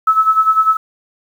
sine tone with tremolo, 1300 Hz, E6, 24 cents flat, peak -6 dBFS, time 0.07-0.77 s, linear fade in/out 5 ms, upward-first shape sine, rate 10 Hz, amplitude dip 75%, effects 7-bit

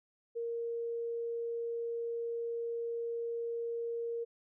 sine tone, 466.1 Hz, A#4, in tune, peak -34 dBFS, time 0.35-4.25 s, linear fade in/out 20 ms, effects none

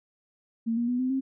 sine tone with pitch steps, 228.1 / 237.1 / 246.5 / 256.2 / 266.3 Hz, A#3 / A#3 / B3 / C4 / C4, -37 / +30 / -3 / -36 / +31 cents, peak -24 dBFS, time 0.66-1.21 s, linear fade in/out 20 ms, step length 110 ms, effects none

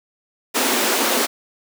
pink high-pass noise, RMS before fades -19 dBFS, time 0.54-1.27 s, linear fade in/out 20 ms, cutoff 220 Hz, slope 96 dB/octave, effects none

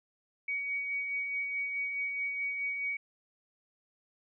sine tone with tremolo, 2253 Hz, C#7, 28 cents sharp, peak -30 dBFS, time 0.48-2.97 s, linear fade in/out 5 ms, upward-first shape sine, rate 4.7 Hz, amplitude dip 35%, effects none

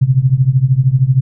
sine tone with tremolo, 130.81 Hz, C3, in tune, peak -4 dBFS, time 0.01-1.21 s, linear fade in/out 10 ms, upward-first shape triangle, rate 13 Hz, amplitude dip 95%, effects none

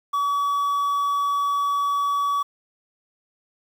triangle tone with quantisation, 1138 Hz, C#6, 45 cents sharp, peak -18 dBFS, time 0.13-2.43 s, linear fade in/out 10 ms, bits 8, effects none

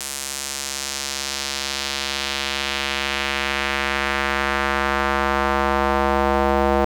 square tone with band-pass filter sweep, 68.9 Hz, C#2, 10 cents flat, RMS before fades -22 dBFS, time 0-6.85 s, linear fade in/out 5 ms, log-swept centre 8700 to 690 Hz, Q 1.2, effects 7-bit

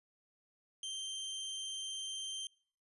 sawtooth tone, 3142 Hz, G7, 3 cents sharp, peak -36 dBFS, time 0.83-2.47 s, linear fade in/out 2 ms, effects noise-tail reverb RT60 0.5 s tail -24 dB re dry + resampled to 24000 Hz

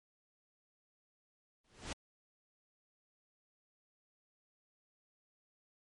pink noise with exponential growth, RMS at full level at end -37 dBFS, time 1.64-1.93 s, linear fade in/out 5 ms, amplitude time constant 61 ms, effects low-pass 8000 Hz 12 dB/octave + MP3 48 kbps

